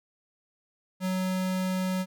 square tone, 185.9 Hz, F#3, 8 cents sharp, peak -27 dBFS, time 1-2.06 s, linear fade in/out 50 ms, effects none

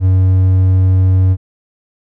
triangle tone, 93.5 Hz, F#2, 19 cents sharp, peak -5 dBFS, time 0-1.37 s, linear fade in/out 50 ms, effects none

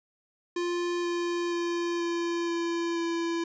square tone with pitch steps, 349.2 / 346.6 / 344 / 341.4 / 338.9 / 336.3 Hz, F4 / F4 / F4 / F4 / E4 / E4, 0 / -13 / -26 / -39 / +48 / +35 cents, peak -28 dBFS, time 0.56-3.44 s, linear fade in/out 5 ms, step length 480 ms, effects resampled to 16000 Hz + 11-bit

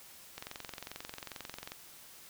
click train, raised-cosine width 0.2 ms, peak -24 dBFS, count 31, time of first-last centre 0.38-1.719 s, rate 22.4 Hz, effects white hiss -54 dBFS RMS until 2.29 s

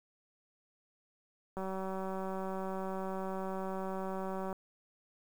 click train, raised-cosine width 1 ms, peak -26 dBFS, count 563, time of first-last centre 1.57-4.528 s, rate 190 Hz, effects 9-bit

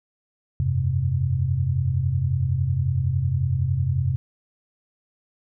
sine chord, F suspended second, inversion none, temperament just, 87.31 / 98.22 / 130.96 Hz, F2 / G2 / C3, 0 / +4 / +2 cents, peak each -25 / -26 / -22 dBFS, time 0.6-4.16 s, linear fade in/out 0 ms, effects none

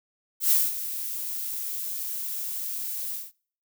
violet noise with ADSR envelope, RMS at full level -19 dBFS, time 0.4-3.32 s, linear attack 110 ms, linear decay 210 ms, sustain -13 dB, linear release 190 ms, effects noise-tail reverb RT60 0.5 s tail -25 dB re dry

